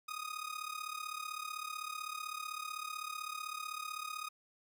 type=tone with amplitude modulation; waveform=sawtooth; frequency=1244.5 Hz; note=D#6; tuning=in tune; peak=-33 dBFS; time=0.08-4.29 s; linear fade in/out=10 ms; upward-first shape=sine; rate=35.8 Hz; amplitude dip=80%; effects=none